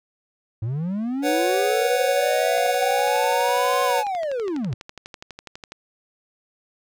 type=linear two-way sweep; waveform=triangle; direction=up then down; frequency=103.83 to 1057 to 103.83 Hz; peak=-21 dBFS; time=0.62-4.74 s; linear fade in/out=5 ms; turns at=3.83 s
type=chord; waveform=square; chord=B suspended second; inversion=none; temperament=just; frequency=493.9 / 555.6 / 740.8 Hz; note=B4 / C#5 / F#5; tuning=0 / +4 / +2 cents; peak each=-25 dBFS; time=1.22-4.04 s; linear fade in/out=50 ms
type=click train; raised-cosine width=0.2 ms; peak=-20 dBFS; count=39; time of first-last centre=2.58-5.72 s; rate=12.1 Hz
effects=none